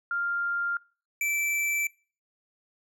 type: tone pair in turn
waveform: sine / square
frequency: 1396.9 / 2327 Hz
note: F6 / D7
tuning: 0 / -17 cents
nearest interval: major sixth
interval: 883 cents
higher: second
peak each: -26 dBFS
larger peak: neither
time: 0.11-0.77 / 1.21-1.87 s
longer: neither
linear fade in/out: 2 ms
effects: noise-tail reverb RT60 0.4 s tail -24 dB re dry